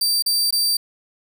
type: tone with dropouts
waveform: sawtooth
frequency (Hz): 4665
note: D8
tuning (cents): -12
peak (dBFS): -14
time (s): 0.01-0.77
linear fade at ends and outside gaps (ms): 5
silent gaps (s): 0.224-0.261 / 0.508-0.525
effects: none